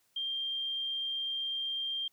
sine tone, 3184 Hz, G7, 26 cents sharp, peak -32 dBFS, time 0.16-2.08 s, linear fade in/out 5 ms, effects white hiss -72 dBFS RMS until 2.12 s

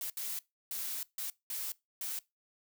blue noise bursts at uneven times, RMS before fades -38 dBFS, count 6, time 0.01-0.1 / 0.17-0.39 / 0.71-1.03 / 1.18-1.3 / 1.5-1.72 / 2.01-2.19 s, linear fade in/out 2 ms, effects noise-tail reverb RT60 0.2 s tail -21 dB re dry

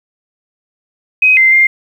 sine tone with pitch steps, 2522 / 2079 / 2108 Hz, D#7 / C7 / C7, +23 / -12 / +12 cents, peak -5 dBFS, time 1.22-1.67 s, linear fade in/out 5 ms, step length 150 ms, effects 7-bit

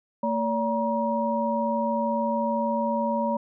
sine tone cluster, 226.7 / 573 / 949 Hz, A#3 / D5 / A#5, -48 / -43 / +31 cents, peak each -27 dBFS, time 0.23-3.37 s, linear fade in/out 5 ms, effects none

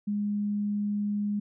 sine tone, 206.1 Hz, G#3, 13 cents flat, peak -26 dBFS, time 0.07-1.4 s, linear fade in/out 10 ms, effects none

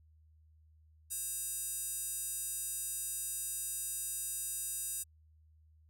square tone with high-pass filter, 540 Hz, C#5, 45 cents flat, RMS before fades -39 dBFS, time 1.1-5.04 s, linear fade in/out 20 ms, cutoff 8600 Hz, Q 3.2, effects added 78 Hz sine -61 dBFS peak until 5.89 s

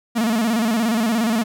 45% pulse tone with vibrato, 225.6 Hz, A3, 44 cents sharp, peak -17 dBFS, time 0.15-1.44 s, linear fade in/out 20 ms, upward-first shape square, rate 17 Hz, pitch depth 82 cents each way, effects none

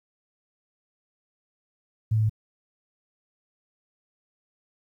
sine tone with pitch steps, 110 / 109.05 / 108.11 Hz, A2 / A2 / A2, 0 / -15 / -30 cents, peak -19 dBFS, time 2.11-2.296 s, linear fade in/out 10 ms, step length 62 ms, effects 10-bit

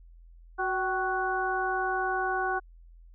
harmonic tone with a mistuned harmonic, 370 Hz, F#4, in tune, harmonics 1 / 2 / 3 / 4, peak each -33 / -30 / -34 / -31 dBFS, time 0.58-2.6 s, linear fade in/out 20 ms, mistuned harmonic 2, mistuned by +55 cents, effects added 42 Hz sine -49 dBFS peak until 3.14 s

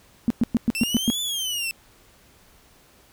sine tone bursts, 233.1 Hz, A#3, in tune, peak -15 dBFS, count 7, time 0.28-1.101 s, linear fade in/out 0 ms, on 23 ms, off 110 ms
sawtooth exponential two-way sweep, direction up then down, 2637 to 3520 to 2637 Hz, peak -22 dBFS, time 0.75-1.71 s, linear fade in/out 0 ms, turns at 1.21 s
effects pink hiss -55 dBFS RMS until 3.12 s

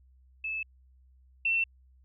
sine tone pair in turn, 2615 / 2695 Hz, E7 / E7, -15 / +38 cents, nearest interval minor second, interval 53 cents, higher second, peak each -31 / -24 dBFS, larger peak second, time 0.44-0.63 / 1.45-1.64 s, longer neither, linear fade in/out 5 ms, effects added 64 Hz sine -57 dBFS peak until 2.04 s

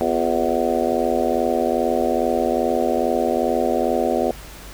harmonic tone with a mistuned harmonic, 82.41 Hz, E2, in tune, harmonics 3 / 4 / 5 / 6 / 7 / 8 / 9, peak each -25 / -25 / -25 / -25 / -25 / -25 / -25 dBFS, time 0.01-4.31 s, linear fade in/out 0 ms, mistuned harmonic 4, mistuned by +84 cents, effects added 50 Hz sine -40 dBFS peak until 4.73 s + pink hiss -40 dBFS RMS until 4.73 s

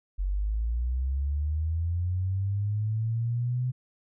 sine linear sweep, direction up, 45.28 to 127.5 Hz, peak -25 dBFS, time 0.18-3.72 s, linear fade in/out 20 ms, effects none

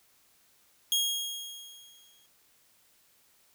sawtooth tone with exponential decay, 3272 Hz, G#7, 26 cents flat, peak -20 dBFS, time 0.92-2.26 s, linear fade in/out 1 ms, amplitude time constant 290 ms, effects white hiss -65 dBFS RMS until 3.54 s

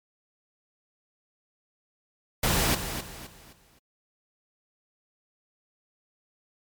pink noise with echo, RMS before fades -24 dBFS, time 2.43-2.75 s, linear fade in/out 5 ms, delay 260 ms, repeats 4, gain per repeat -9 dB, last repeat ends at 3.79 s, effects MP3 96 kbps

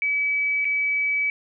sine tone with dropouts, 2288 Hz, D7, 46 cents flat, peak -20 dBFS, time 0.02-1.3 s, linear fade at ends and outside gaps 1 ms, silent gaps 0.646-0.652 s, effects none

